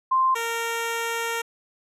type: tone pair in turn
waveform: sine / 10% pulse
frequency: 1046.5 / 461.7 Hz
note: C6 / A#4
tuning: 0 / -17 cents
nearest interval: octave + major second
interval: 1417 cents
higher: first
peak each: -17 dBFS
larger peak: neither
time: 0.11-0.35 / 0.35-1.42 s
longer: second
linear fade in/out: 10 ms
effects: resampled to 32000 Hz